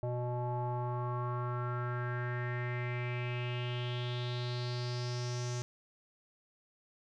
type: tone with low-pass filter sweep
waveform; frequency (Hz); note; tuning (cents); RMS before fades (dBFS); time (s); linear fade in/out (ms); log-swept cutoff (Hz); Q
square; 122.6; B2; -12; -36; 0.03-5.62; 0; 690 to 6400; 4.9
effects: none